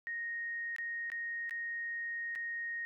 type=tone with dropouts; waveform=sine; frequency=1864.7 Hz; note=A#6; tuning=in tune; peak=-36 dBFS; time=0.07-2.85 s; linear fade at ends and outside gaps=0 ms; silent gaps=0.763-0.784 / 1.101-1.118 / 1.495-1.509 / 2.352-2.358 s; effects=none